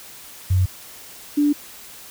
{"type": "tone pair in turn", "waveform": "sine", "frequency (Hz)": [92.5, 292.2], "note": ["F#2", "D4"], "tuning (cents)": [0, -9], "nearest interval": "octave + minor sixth", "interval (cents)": 1991, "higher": "second", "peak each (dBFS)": -14, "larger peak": "neither", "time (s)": [[0.5, 0.66], [1.37, 1.53]], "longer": "neither", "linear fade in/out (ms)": 10, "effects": ["white hiss -41 dBFS RMS until 2.1 s"]}